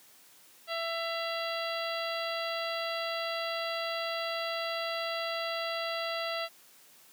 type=harmonic tone with a mistuned harmonic; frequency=666 Hz; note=E5; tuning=18 cents sharp; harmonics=1 / 2 / 3 / 4 / 5 / 6 / 7; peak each=-35 / -38 / -40 / -41 / -42 / -43 / -43 dBFS; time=0.67-6.49 s; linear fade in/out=50 ms; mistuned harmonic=4; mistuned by=+58 cents; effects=white hiss -58 dBFS RMS until 7.12 s + high-pass 150 Hz 12 dB/octave